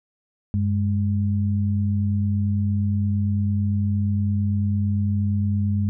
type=tone pair together; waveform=sine; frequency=97.22 / 206 Hz; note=G2 / G#3; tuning=-14 / -14 cents; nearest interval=octave + minor second; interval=1300 cents; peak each=-20 / -24 dBFS; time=0.54-5.89 s; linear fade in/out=0 ms; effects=none